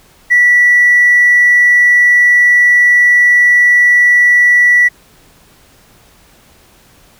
triangle tone with tanh clipping, 1950 Hz, B6, 23 cents flat, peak -4 dBFS, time 0.3-4.89 s, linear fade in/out 20 ms, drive 1 dB, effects pink hiss -46 dBFS RMS until 7.19 s

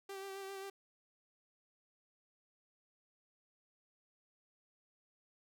sawtooth tone with vibrato, 390 Hz, G4, 9 cents flat, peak -40 dBFS, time 0.09-0.7 s, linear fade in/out 5 ms, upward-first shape sine, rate 7.5 Hz, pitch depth 24 cents each way, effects none

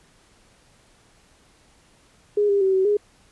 sine tone with pitch steps, 413.7 / 400.9 / 382.9 / 379.1 / 414 Hz, G#4 / G4 / G4 / F#4 / G#4, -7 / +39 / -41 / +42 / -5 cents, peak -16 dBFS, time 2.37-2.97 s, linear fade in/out 5 ms, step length 120 ms, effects pink hiss -57 dBFS RMS until 3.31 s + resampled to 24000 Hz

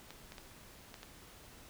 clicks, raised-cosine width 0.2 ms, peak -30 dBFS, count 5, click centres 0.106 / 0.321 / 0.382 / 0.942 / 1.031 s, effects pink hiss -56 dBFS RMS until 1.69 s

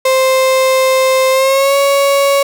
35% pulse tone with pitch glide, 523.3 to 557.6 Hz, C5 to C#5, 0 to +10 cents, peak -7 dBFS, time 0.05-2.43 s, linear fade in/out 5 ms, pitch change +110 cents, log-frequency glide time 1.31-1.76 s, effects none

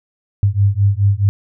sine beating tone pair, 98 / 102.7 Hz, G2 / G#2, 0 / -19 cents, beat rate 4.7 Hz, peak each -14 dBFS, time 0.43-1.29 s, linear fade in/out 0 ms, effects none

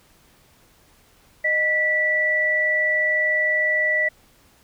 sine tone pair together, 617.7 / 1961 Hz, D#5 / B6, -13 / -13 cents, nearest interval octave + minor sixth, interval 2000 cents, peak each -26 / -18 dBFS, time 1.44-4.09 s, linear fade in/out 10 ms, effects pink hiss -56 dBFS RMS until 4.63 s

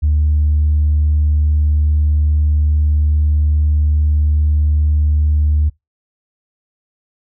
sine tone, 75.2 Hz, D2, 42 cents sharp, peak -9 dBFS, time 0.02-5.7 s, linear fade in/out 20 ms, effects noise-tail reverb RT60 0.2 s tail -26 dB re dry + tanh soft clip ceiling -7 dBFS

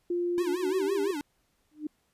sine tone with pitch glide, 350 to 397.4 Hz, F4 to G4, +4 to +24 cents, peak -26 dBFS, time 0.1-1.11 s, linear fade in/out 5 ms, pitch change +220 cents, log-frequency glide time 0.45-0.93 s
square tone with vibrato, 326.5 Hz, E4, 17 cents flat, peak -32 dBFS, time 0.38-1.21 s, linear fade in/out 0 ms, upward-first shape sine, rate 5.9 Hz, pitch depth 230 cents each way
sine tone with exponential growth, 302.8 Hz, D#4, 47 cents flat, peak -27 dBFS, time 1.71-1.87 s, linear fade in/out 5 ms, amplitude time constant 33 ms
effects pink hiss -72 dBFS RMS until 2.13 s + resampled to 32000 Hz

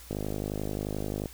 click train, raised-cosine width 2 ms, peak -19 dBFS, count 60, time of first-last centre 0.11-1.258 s, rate 51.4 Hz, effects added 60 Hz sine -49 dBFS peak until 1.33 s + white hiss -50 dBFS RMS until 1.33 s

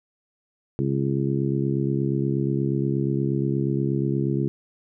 harmonic tone, 68.4 Hz, C#2, 23 cents flat, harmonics 2 / 3 / 4 / 5 / 6, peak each -24 / -28 / -30 / -27 / -32 dBFS, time 0.79-4.48 s, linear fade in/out 0 ms, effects none

